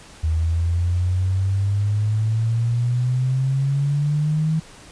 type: exponential sweep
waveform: sine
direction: up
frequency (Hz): 78.9 to 160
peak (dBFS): -17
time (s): 0.23-4.6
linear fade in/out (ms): 10
effects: pink hiss -44 dBFS RMS until 4.91 s + resampled to 22050 Hz